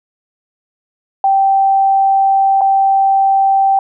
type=tone with dropouts; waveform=sine; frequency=780 Hz; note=G5; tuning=9 cents flat; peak=-8 dBFS; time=1.24-3.79 s; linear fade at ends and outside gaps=2 ms; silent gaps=2.61-2.615 s; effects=none